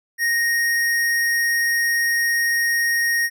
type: tone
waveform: square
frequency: 1864.7 Hz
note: A#6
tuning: in tune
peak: -18 dBFS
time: 0.18-3.3 s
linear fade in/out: 50 ms
effects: none

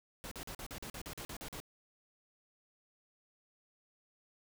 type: noise bursts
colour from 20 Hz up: pink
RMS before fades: -45 dBFS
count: 12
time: 0.24-1.601 s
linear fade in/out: 0 ms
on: 74 ms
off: 43 ms
effects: none

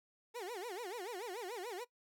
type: tone with vibrato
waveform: 30% pulse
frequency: 418.1 Hz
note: G#4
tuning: 12 cents sharp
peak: -39 dBFS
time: 0.34-1.85 s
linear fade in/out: 20 ms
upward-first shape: sine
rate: 6.9 Hz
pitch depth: 290 cents each way
effects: noise-tail reverb RT60 0.1 s tail -19 dB re dry

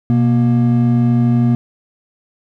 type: tone pair together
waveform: triangle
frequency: 124.42 / 237.2 Hz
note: B2 / A#3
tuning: +13 / +30 cents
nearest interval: major seventh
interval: 1117 cents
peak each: -11 dBFS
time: 0.1-1.55 s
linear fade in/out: 0 ms
effects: none

